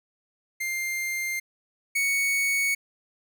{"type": "tone pair in turn", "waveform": "45% pulse", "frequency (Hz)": [2100, 2225], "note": ["C7", "C#7"], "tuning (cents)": [6, 6], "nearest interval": "minor second", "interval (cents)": 100, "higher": "second", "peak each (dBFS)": [-27, -22], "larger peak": "second", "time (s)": [[0.6, 1.4], [1.95, 2.75]], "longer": "neither", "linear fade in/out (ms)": 10, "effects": []}